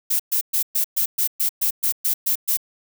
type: noise bursts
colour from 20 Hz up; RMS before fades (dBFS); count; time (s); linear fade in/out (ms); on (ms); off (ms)
violet; -20; 12; 0.1-2.572; 10; 96; 120
effects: none